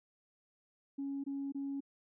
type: tone bursts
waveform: sine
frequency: 277.2 Hz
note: C#4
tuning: in tune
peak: -35 dBFS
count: 3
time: 0.98-1.806 s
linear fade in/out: 10 ms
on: 260 ms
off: 23 ms
effects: tanh soft clip ceiling -32 dBFS